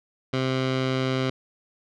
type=tone with low-pass filter; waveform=15% pulse; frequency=130.81 Hz; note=C3; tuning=in tune; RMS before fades=-25 dBFS; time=0.33-1.3 s; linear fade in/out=5 ms; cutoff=3900 Hz; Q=1.5; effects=none